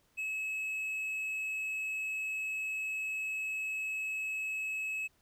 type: tone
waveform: triangle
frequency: 2580 Hz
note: E7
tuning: 38 cents flat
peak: -32 dBFS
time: 0.17-5.08 s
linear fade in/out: 20 ms
effects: pink hiss -71 dBFS RMS until 5.21 s